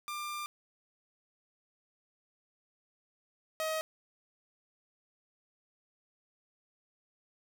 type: tone pair in turn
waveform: sawtooth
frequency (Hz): 1193 / 632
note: D6 / D#5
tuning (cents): +27 / +27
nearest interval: major seventh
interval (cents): 1100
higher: first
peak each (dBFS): -33 / -28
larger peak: second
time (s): 0.08-0.46 / 3.6-3.81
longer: first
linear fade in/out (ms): 0
effects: none